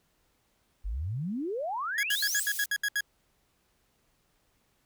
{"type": "exponential sweep", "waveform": "sine", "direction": "up", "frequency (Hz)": [43.65, 8800], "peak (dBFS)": -30, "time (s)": [0.84, 2.44], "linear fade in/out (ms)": 20}
{"type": "tone bursts", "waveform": "40% pulse", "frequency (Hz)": 1661.2, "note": "G#6", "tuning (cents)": 0, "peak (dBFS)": -25, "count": 9, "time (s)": [1.98, 3.007], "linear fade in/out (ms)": 2, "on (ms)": 51, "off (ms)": 71}
{"type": "high-pass noise", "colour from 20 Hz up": "white", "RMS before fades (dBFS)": -36, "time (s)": [2.1, 2.66], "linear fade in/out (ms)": 5, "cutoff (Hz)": 4900, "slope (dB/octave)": 12}
{"effects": ["pink hiss -71 dBFS RMS until 4.85 s"]}